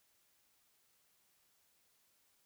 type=silence; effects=white hiss -74 dBFS RMS until 2.45 s